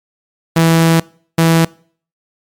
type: tone bursts at uneven times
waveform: sawtooth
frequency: 164.4 Hz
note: E3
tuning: 4 cents flat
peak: -4 dBFS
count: 2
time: 0.56-1 / 1.38-1.65 s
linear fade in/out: 5 ms
effects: noise-tail reverb RT60 0.5 s tail -24 dB re dry + MP3 96 kbps